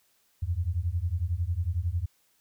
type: beating tone pair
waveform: sine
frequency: 81.4 / 92.4 Hz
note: E2 / F#2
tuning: -21 / -2 cents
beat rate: 11 Hz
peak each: -29 dBFS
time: 0.42-2.06 s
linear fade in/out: 10 ms
effects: white hiss -68 dBFS RMS until 2.4 s